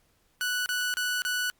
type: tone bursts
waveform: sawtooth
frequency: 1480 Hz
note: F#6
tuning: in tune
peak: -23 dBFS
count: 4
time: 0.41-1.5 s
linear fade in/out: 0 ms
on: 250 ms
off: 30 ms
effects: pink hiss -68 dBFS RMS until 1.59 s + Opus 48 kbps